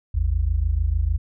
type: tone pair together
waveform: sine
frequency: 52.99 / 79.7 Hz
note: G#1 / D#2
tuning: +36 / +42 cents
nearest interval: perfect fifth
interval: 706 cents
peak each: -21 dBFS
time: 0.14-1.18 s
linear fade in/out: 10 ms
effects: none